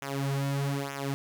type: tone with flanger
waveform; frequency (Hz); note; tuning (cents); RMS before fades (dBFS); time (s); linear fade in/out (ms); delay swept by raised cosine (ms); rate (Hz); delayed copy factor
sawtooth; 139; C#3; +5; -31; 0.02-1.14; 0; 0.22 to 4.72; 1.1; -0.85
effects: none